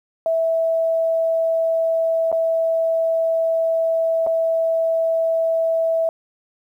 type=tone with dropouts; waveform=sine; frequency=655 Hz; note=E5; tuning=11 cents flat; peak=-16 dBFS; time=0.26-6.09 s; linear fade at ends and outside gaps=1 ms; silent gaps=2.317-2.326 / 4.265-4.27 s; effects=9-bit